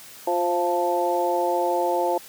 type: harmonic tone with a mistuned harmonic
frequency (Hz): 175.7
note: F3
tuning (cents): +11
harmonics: 2 / 3 / 4 / 5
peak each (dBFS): -26 / -25 / -26 / -25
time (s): 0.27-2.18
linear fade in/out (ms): 5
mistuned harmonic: 4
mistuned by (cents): -27
effects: white hiss -44 dBFS RMS until 2.28 s + high-pass 100 Hz 12 dB/octave